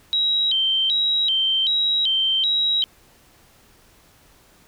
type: tone with vibrato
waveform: sine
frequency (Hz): 3469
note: A7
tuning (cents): -25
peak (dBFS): -17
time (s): 0.13-2.84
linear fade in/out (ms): 0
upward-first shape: square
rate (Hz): 1.3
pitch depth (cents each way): 180
effects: pink hiss -54 dBFS RMS until 4.67 s